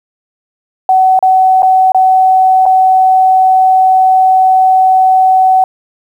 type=tone with dropouts; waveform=sine; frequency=753 Hz; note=F#5; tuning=30 cents sharp; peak=-4 dBFS; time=0.89-5.64 s; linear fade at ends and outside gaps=2 ms; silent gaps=1.191-1.226 / 1.622-1.63 / 1.92-1.946 / 2.656-2.662 s; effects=7-bit